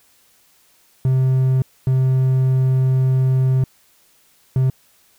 triangle tone bursts at uneven times, 130.6 Hz, C3, 3 cents flat, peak -11 dBFS, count 3, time 1.05-1.62 / 1.87-3.64 / 4.56-4.7 s, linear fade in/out 2 ms, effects white hiss -56 dBFS RMS until 5.18 s

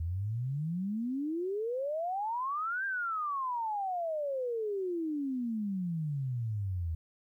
sine exponential two-way sweep, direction up then down, 79 to 1611 to 79 Hz, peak -31 dBFS, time 0-6.95 s, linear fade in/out 5 ms, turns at 2.85 s, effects 12-bit

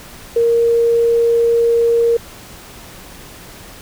sine tone, 466.2 Hz, A#4, in tune, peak -10 dBFS, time 0.36-2.17 s, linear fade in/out 5 ms, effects pink hiss -37 dBFS RMS until 3.81 s

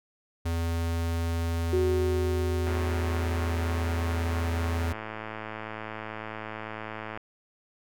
square tone, 83.6 Hz, E2, 25 cents sharp, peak -27 dBFS, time 0.45-4.93 s, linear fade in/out 10 ms
sine tone with exponential decay, 370 Hz, F#4, in tune, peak -22 dBFS, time 1.73-5.41 s, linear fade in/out 2 ms, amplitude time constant 800 ms
click train, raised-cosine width 0.5 ms, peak -21 dBFS, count 492, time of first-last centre 2.67-7.175 s, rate 109 Hz
effects none

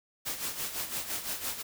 white noise with tremolo, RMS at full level -33 dBFS, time 0.25-1.63 s, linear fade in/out 20 ms, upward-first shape sine, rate 5.9 Hz, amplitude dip 65%, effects none

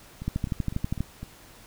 two click trains, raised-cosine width 5 ms, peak -14 / -23 dBFS, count 10 / 5, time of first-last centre 0.28-1.006 / 0.22-1.23 s, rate 12.4 / 3.96 Hz, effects pink hiss -51 dBFS RMS until 1.66 s

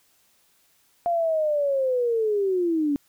sine linear sweep, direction down, 698.5 to 278.4 Hz, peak -20 dBFS, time 1.06-2.96 s, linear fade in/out 0 ms, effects white hiss -63 dBFS RMS until 3.08 s

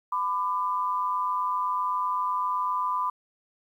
sine tone pair together, 1003.2 / 1191 Hz, B5 / D6, +27 / +24 cents, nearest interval minor third, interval 297 cents, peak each -26 / -29 dBFS, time 0.12-3.1 s, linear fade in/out 5 ms, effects 10-bit

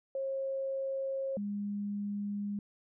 sine tone pair in turn, 539 / 203.9 Hz, C#5 / G#3, -49 / -32 cents, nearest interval octave + perfect fourth, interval 1683 cents, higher first, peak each -32 / -33 dBFS, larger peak first, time 0.15-1.37 / 1.37-2.59 s, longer neither, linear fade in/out 2 ms, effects none

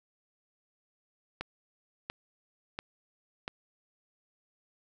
click train, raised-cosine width 0.3 ms, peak -19 dBFS, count 4, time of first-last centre 1.41-3.479 s, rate 1.45 Hz, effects none

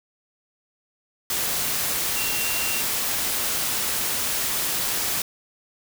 sine tone in noise, 2752 Hz, F7, 26 cents flat, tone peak -30 dBFS, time 2.16-2.81 s, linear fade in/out 2 ms, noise white, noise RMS -25 dBFS, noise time 1.3-5.22 s, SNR -8 dB, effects none

